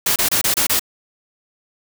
white noise bursts, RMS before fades -17 dBFS, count 6, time 0.06-0.795 s, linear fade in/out 5 ms, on 100 ms, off 27 ms, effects none

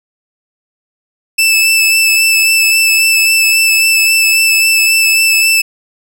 sawtooth tone with vibrato, 2637 Hz, E7, in tune, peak -4 dBFS, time 1.38-5.62 s, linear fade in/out 10 ms, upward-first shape sine, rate 3.7 Hz, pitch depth 16 cents each way, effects none

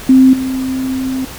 sine tone with level steps, 261.3 Hz, C4, 2 cents flat, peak -3 / -15 dBFS, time 0.09-1.25 s, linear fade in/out 5 ms, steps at 0.33 s, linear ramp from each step 5 ms, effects pink hiss -30 dBFS RMS until 1.38 s

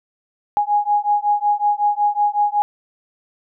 sine beating tone pair, 825 / 830.4 Hz, G#5 / G#5, -12 / 0 cents, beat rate 5.4 Hz, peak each -18 dBFS, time 0.57-2.62 s, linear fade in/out 0 ms, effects none

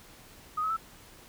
sine tone with pitch steps, 1244.5 / 1282.4 / 1321.6 Hz, D#6 / E6 / E6, 0 / -48 / +4 cents, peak -27 dBFS, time 0.57-0.768 s, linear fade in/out 10 ms, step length 66 ms, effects pink hiss -53 dBFS RMS until 1.28 s

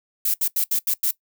violet noise bursts at uneven times, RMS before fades -21 dBFS, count 6, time 0.25-0.34 / 0.41-0.48 / 0.56-0.64 / 0.71-0.79 / 0.87-0.94 / 1.03-1.11 s, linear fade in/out 5 ms, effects noise-tail reverb RT60 0.1 s tail -19 dB re dry

